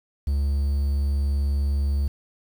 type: tone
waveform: triangle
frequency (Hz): 70.3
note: C#2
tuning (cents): +25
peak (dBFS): -18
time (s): 0.27-2.08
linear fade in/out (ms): 5
effects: 8-bit